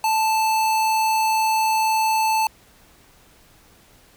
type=tone; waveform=square; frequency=879 Hz; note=A5; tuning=2 cents flat; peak=-18 dBFS; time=0.04-2.47 s; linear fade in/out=2 ms; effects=pink hiss -53 dBFS RMS until 4.16 s